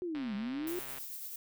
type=linear two-way sweep; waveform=sine; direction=down then up; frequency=370 to 196 to 367.7 Hz; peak=-34 dBFS; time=0.02-0.79 s; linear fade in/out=0 ms; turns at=0.35 s
type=click train; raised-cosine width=0.3 ms; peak=-31 dBFS; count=111; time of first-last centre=0.15-0.983 s; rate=132 Hz
type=noise with tremolo; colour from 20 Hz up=violet; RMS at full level=-42 dBFS; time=0.67-1.36 s; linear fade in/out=2 ms; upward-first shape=sine; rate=9.1 Hz; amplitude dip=30%
effects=none